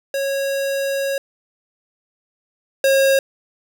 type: tone pair in turn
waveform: square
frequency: 550 / 541.8 Hz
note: C#5 / C#5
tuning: -14 / -40 cents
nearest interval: unison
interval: 26 cents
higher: first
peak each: -20 / -13 dBFS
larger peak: second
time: 0.14-1.18 / 2.84-3.19 s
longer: first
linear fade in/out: 2 ms
effects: none